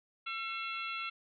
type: harmonic tone with a mistuned harmonic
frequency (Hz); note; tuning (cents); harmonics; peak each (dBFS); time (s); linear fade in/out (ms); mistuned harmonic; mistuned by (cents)
674; E5; +38; 2 / 3 / 4 / 5 / 6; -40 / -44 / -40 / -46 / -50; 0.26-1.1; 10; 3; +120
effects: none